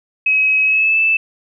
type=tone with pitch glide; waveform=sine; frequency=2552 to 2634 Hz; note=D#7 to E7; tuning=+43 to -2 cents; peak=-11 dBFS; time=0.26-1.17 s; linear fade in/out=5 ms; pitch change=+55 cents; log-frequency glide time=0.64-0.99 s; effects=none